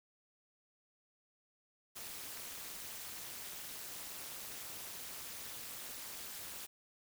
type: noise with amplitude modulation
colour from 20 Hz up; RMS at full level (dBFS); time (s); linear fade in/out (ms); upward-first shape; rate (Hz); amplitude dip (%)
white; -43; 1.95-6.67; 20; sine; 220; 85
effects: none